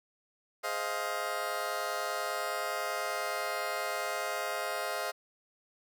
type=chord; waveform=20% pulse; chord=F minor seventh; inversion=first; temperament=just; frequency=419.1 / 523.8 / 628.6 / 698.5 Hz; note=Ab4 / C5 / Eb5 / F5; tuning=+16 / +2 / +18 / 0 cents; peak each=-37 / -34 / -32 / -32 dBFS; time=0.63-5.12 s; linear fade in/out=20 ms; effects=none